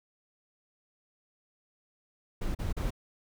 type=noise bursts; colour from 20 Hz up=brown; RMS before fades=-31 dBFS; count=3; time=2.41-2.906 s; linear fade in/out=10 ms; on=140 ms; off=38 ms; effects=none